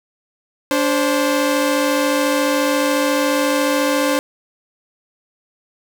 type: tone pair together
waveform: sawtooth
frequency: 289.6 / 525 Hz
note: D4 / C5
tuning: -24 / +6 cents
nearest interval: minor seventh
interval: 1030 cents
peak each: -14 dBFS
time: 0.71-4.19 s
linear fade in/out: 0 ms
effects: none